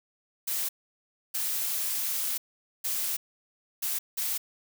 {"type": "noise bursts at uneven times", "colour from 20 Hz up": "blue", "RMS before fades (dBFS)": -30, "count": 5, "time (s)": [[0.47, 0.69], [1.34, 2.38], [2.84, 3.17], [3.82, 3.99], [4.17, 4.38]], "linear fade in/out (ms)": 10, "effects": []}